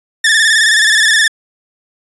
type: tone with vibrato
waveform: sawtooth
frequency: 1760 Hz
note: A6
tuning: in tune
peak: -4 dBFS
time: 0.24-1.28 s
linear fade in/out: 5 ms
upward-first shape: square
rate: 19 Hz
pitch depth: 52 cents each way
effects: resampled to 24000 Hz